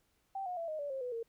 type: tone with pitch steps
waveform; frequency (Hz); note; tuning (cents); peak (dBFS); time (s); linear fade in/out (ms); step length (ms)
sine; 778 / 721.7 / 669.5 / 621.1 / 576.1 / 534.5 / 495.8 / 459.9; G5 / F#5 / E5 / D#5 / D5 / C5 / B4 / A#4; -13 / -43 / +27 / -3 / -33 / +37 / +7 / -23; -36; 0.35-1.23; 5; 110
effects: pink hiss -75 dBFS RMS until 1.28 s

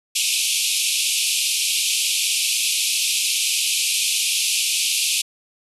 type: band-pass noise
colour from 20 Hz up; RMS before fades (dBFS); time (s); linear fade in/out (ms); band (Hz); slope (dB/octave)
pink; -21; 0.15-5.22; 10; 2400 to 12000; 96
effects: none

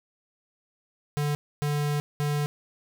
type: tone bursts at uneven times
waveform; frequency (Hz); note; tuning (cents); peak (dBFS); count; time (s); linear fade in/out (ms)
square; 146.8; D3; 0; -25; 3; 1.17-1.35 / 1.62-2 / 2.2-2.46; 0
effects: none

